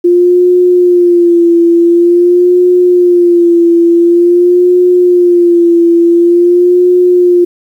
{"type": "tone with vibrato", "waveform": "sine", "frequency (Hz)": 349.2, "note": "F4", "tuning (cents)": 0, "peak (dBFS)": -3, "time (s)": [0.04, 7.45], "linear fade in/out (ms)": 10, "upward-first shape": "sine", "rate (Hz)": 0.47, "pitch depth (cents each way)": 49, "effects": ["7-bit"]}